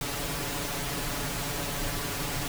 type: noise with comb filter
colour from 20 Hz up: pink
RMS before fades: -32 dBFS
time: 0.01-2.48 s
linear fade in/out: 2 ms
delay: 7 ms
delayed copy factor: +0.8
effects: none